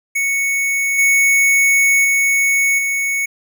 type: tone with level steps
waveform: square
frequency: 2217 Hz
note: C#7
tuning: in tune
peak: -16 / -11 / -13 / -17 dBFS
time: 0.15-3.26 s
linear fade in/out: 10 ms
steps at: 0.98 / 2.04 / 2.78 s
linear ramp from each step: 10 ms
effects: none